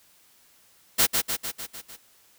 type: noise with echo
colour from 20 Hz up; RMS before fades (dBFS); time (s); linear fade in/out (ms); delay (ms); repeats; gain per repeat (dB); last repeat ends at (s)
white; -19; 0.98-1.07; 20; 150; 6; -4; 1.97
effects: white hiss -59 dBFS RMS until 2.38 s